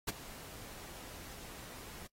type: noise with ADSR envelope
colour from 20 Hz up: pink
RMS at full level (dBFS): -32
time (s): 0.07-2.07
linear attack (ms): 17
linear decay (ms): 24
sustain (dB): -18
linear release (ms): 6
effects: noise-tail reverb RT60 0.1 s tail -23 dB re dry + AAC 48 kbps